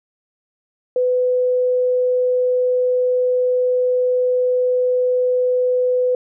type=tone; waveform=sine; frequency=501 Hz; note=B4; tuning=25 cents sharp; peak=-14 dBFS; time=0.96-6.15 s; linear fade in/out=2 ms; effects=none